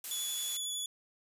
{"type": "noise", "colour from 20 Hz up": "blue", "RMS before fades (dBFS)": -39, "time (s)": [0.04, 0.57], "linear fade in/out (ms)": 2}
{"type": "tone with vibrato", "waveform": "20% pulse", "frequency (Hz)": 3424, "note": "A7", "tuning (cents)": -48, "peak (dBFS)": -29, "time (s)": [0.11, 0.86], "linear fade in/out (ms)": 2, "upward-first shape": "sine", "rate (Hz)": 11, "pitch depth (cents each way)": 14}
{"effects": ["resampled to 32000 Hz"]}